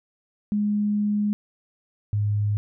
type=tone pair in turn; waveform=sine; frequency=207.7 / 103.85 Hz; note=G#3 / G#2; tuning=0 / 0 cents; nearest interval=octave; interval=1200 cents; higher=first; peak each=-20 dBFS; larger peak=neither; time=0.52-1.33 / 2.13-2.57 s; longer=first; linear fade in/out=0 ms; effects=none